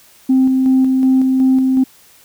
sine tone with tremolo, 261.6 Hz, C4, in tune, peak -7 dBFS, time 0.29-1.84 s, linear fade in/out 10 ms, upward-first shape square, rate 2.7 Hz, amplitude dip 30%, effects tanh soft clip ceiling -5 dBFS + white hiss -47 dBFS RMS until 2.24 s

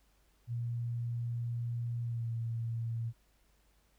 sine tone with pitch glide, 118.5 to 115.26 Hz, A#2 to A#2, +29 to -19 cents, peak -33 dBFS, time 0.47-3.13 s, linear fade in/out 50 ms, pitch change -48 cents, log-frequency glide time 2.03-2.29 s, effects added 50 Hz sine -68 dBFS peak until 3.98 s + pink hiss -72 dBFS RMS until 3.98 s

